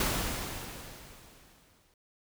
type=noise with exponential decay; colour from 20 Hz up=pink; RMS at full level=-28 dBFS; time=0-1.94 s; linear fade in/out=2 ms; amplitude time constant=420 ms; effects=none